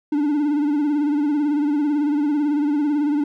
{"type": "tone with vibrato", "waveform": "triangle", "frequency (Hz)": 293.7, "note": "D4", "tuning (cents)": 0, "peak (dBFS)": -15, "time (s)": [0.12, 3.24], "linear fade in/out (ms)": 5, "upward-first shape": "sine", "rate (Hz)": 18, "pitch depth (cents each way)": 65, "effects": []}